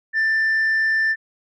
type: tone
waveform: sine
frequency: 1776 Hz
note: A6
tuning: 16 cents sharp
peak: -14 dBFS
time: 0.13-1.16 s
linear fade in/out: 50 ms
effects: tanh soft clip ceiling -15 dBFS